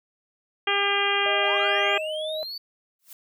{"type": "harmonic tone", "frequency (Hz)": 401.4, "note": "G4", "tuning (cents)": 41, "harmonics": [1, 2, 3, 4, 5, 6, 7, 8], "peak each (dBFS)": [-29, -29, -29, -29, -29, -29, -29, -29], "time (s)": [0.67, 1.98], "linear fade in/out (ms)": 5}
{"type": "tone with vibrato", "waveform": "sine", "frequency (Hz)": 622.3, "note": "D#5", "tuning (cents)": 0, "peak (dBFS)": -28, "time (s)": [1.26, 2.43], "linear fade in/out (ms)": 0, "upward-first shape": "triangle", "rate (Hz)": 3.1, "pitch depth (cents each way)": 11}
{"type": "linear sweep", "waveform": "triangle", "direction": "up", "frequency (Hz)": [681, 4584], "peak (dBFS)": -31, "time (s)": [1.43, 2.58], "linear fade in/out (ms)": 5}
{"type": "noise with exponential growth", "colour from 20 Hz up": "blue", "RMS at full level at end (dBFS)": -39, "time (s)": [2.99, 3.13], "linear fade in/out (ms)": 2, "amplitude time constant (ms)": 29}
{"effects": []}